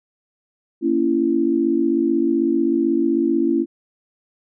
sine chord, A# diminished, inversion none, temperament just, 233.1 / 279.7 / 335.6 Hz, A#3 / C#4 / E4, 0 / +16 / +31 cents, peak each -23 / -20 / -18 dBFS, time 0.81-3.66 s, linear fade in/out 50 ms, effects none

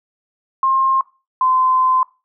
sine tone pair in turn, 1064 / 1030.7 Hz, C6 / C6, +29 / -26 cents, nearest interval minor second, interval 55 cents, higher first, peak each -12 dBFS, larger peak neither, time 0.63-1.01 / 1.41-2.03 s, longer second, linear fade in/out 2 ms, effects noise-tail reverb RT60 0.3 s tail -21 dB re dry

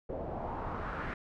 pink noise with low-pass filter sweep, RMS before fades -38 dBFS, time 0.09-1.14 s, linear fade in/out 5 ms, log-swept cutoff 570 to 1700 Hz, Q 2.6, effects none

